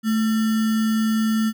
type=tone with sample-and-hold; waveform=sine; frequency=220 Hz; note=A3; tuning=in tune; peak=-17 dBFS; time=0.03-1.53 s; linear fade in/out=50 ms; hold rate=1575 Hz; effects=none